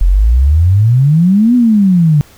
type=exponential two-way sweep; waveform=sine; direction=up then down; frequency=41.23 to 251.3 to 143.4 Hz; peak=-5 dBFS; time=0.01-2.21 s; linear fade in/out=0 ms; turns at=1.55 s; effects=pink hiss -42 dBFS RMS until 2.37 s